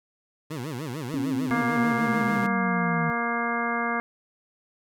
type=tone with vibrato; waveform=20% pulse; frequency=138.59 Hz; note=C#3; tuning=in tune; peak=-26 dBFS; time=0.5-2.47 s; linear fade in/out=10 ms; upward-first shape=sine; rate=6.7 Hz; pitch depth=280 cents each way
type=linear sweep; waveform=sine; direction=down; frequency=277.2 to 160.5 Hz; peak=-25 dBFS; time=1.14-3.1 s; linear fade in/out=0 ms
type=harmonic tone; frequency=234.8 Hz; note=A#3; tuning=13 cents sharp; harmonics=1 / 2 / 3 / 4 / 5 / 6 / 7 / 9; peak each=-31 / -34 / -32 / -35 / -30 / -35 / -32 / -33 dBFS; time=1.51-4 s; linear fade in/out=0 ms
effects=none